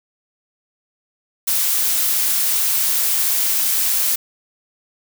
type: noise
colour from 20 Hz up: blue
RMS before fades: -18 dBFS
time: 1.47-4.16 s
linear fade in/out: 10 ms
effects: none